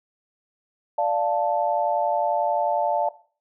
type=chord; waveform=sine; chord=D minor; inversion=none; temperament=equal; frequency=587.3 / 698.5 / 880 Hz; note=D5 / F5 / A5; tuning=0 / 0 / 0 cents; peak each=-24 dBFS; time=0.98-3.09 s; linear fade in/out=5 ms; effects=noise-tail reverb RT60 0.4 s tail -17 dB re dry